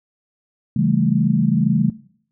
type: chord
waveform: sine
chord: A dominant seventh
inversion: first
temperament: just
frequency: 137.5 / 165 / 198 / 220 Hz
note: C#3 / E3 / G3 / A3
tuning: -14 / +2 / +18 / 0 cents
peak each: -20 dBFS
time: 0.76-1.9 s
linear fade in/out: 5 ms
effects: noise-tail reverb RT60 0.6 s tail -20 dB re dry